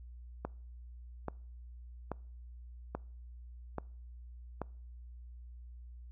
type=click train; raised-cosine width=1 ms; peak=-22 dBFS; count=6; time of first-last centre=0.45-4.617 s; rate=1.2 Hz; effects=noise-tail reverb RT60 0.5 s tail -25 dB re dry + added 60 Hz sine -47 dBFS peak until 6.11 s